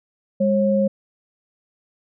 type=tone pair together; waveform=sine; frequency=203.4 / 543 Hz; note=G#3 / C#5; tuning=-36 / -36 cents; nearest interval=octave + perfect fourth; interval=1700 cents; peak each=-18 dBFS; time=0.4-0.88 s; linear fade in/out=10 ms; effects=none